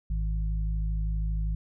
harmonic tone, 52.6 Hz, G#1, 23 cents sharp, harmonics 1 / 2 / 3, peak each -26 / -39 / -36 dBFS, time 0.1-1.55 s, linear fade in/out 5 ms, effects none

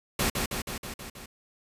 pink noise with echo, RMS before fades -26 dBFS, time 0.19-0.3 s, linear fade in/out 5 ms, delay 160 ms, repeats 6, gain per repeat -3 dB, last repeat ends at 1.26 s, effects resampled to 32000 Hz

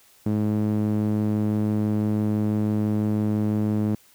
sawtooth tone with band-pass filter, 106 Hz, G#2, 36 cents sharp, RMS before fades -23 dBFS, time 0.26-3.95 s, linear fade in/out 0 ms, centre 230 Hz, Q 1.5, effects white hiss -56 dBFS RMS until 4.14 s

